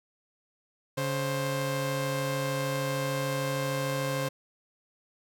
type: tone pair together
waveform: sawtooth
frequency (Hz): 140.2 / 527.5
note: C#3 / C5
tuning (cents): +20 / +14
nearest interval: octave + major seventh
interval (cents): 2294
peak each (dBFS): -27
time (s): 0.97-4.29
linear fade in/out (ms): 10
effects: none